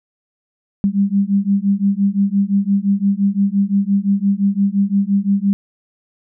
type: beating tone pair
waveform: sine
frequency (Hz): 196 / 201.8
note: G3 / G#3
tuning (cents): 0 / -49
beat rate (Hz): 5.8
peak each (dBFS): -16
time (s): 0.84-5.53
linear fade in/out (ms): 0
effects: none